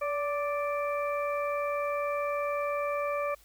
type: harmonic tone with a mistuned harmonic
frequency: 587 Hz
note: D5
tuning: 1 cent flat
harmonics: 1 / 2 / 3 / 4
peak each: -30 / -33 / -45 / -39 dBFS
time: 0.01-3.35 s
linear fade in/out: 10 ms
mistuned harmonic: 1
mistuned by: -31 cents
effects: added 50 Hz sine -60 dBFS peak until 3.44 s + white hiss -61 dBFS RMS until 3.44 s